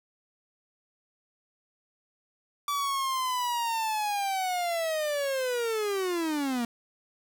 45% pulse linear sweep, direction down, 1158 to 230 Hz, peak -27 dBFS, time 2.68-6.65 s, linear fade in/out 2 ms, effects none

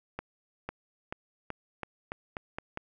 accelerating click train, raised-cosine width 0.5 ms, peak -20 dBFS, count 9, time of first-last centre 0.19-2.774 s, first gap 500 ms, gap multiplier 0.87, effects none

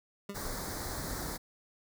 25% pulse tone with exponential decay, 200.6 Hz, G3, 40 cents sharp, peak -31 dBFS, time 0.29-0.45 s, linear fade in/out 5 ms, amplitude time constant 33 ms
pink band-stop noise, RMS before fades -38 dBFS, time 0.34-1.38 s, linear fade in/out 20 ms, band 2000 to 3900 Hz, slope 48 dB/octave
effects none

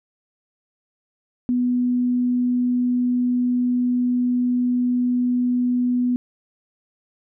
sine tone, 246.9 Hz, B3, in tune, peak -17 dBFS, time 1.49-6.16 s, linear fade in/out 0 ms, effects none

